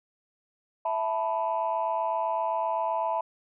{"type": "chord", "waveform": "sine", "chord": "E suspended fourth", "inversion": "none", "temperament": "equal", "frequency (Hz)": [659.3, 880, 987.8], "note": ["E5", "A5", "B5"], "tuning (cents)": [0, 0, 0], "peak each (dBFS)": -29, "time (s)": [0.85, 3.21], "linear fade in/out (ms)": 5, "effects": ["tanh soft clip ceiling -18 dBFS"]}